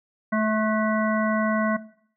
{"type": "harmonic tone with a mistuned harmonic", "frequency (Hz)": 217.1, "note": "A3", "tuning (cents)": -23, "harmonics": [1, 3, 5, 7, 9], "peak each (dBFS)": [-22, -27, -29, -30, -32], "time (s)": [0.32, 1.77], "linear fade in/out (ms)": 10, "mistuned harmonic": 7, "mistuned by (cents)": -29, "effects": ["noise-tail reverb RT60 0.6 s tail -18 dB re dry"]}